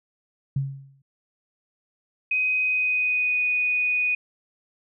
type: tone with exponential decay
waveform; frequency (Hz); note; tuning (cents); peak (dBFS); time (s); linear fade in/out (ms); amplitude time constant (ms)
sine; 137; C#3; -20; -19; 0.56-1.02; 5; 98
type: tone with pitch glide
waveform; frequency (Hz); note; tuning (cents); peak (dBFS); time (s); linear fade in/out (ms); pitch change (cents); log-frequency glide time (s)
sine; 2512 to 2480; D#7 to D#7; +16 to -6; -20; 2.31-4.15; 5; -22; 2.62-3.43
effects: none